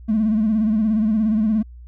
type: tone with vibrato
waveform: triangle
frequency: 216.8 Hz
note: A3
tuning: 25 cents flat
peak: -12 dBFS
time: 0.08-1.63 s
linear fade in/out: 20 ms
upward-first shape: sine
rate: 17 Hz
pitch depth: 74 cents each way
effects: tanh soft clip ceiling -12 dBFS + added 60 Hz sine -37 dBFS peak until 1.87 s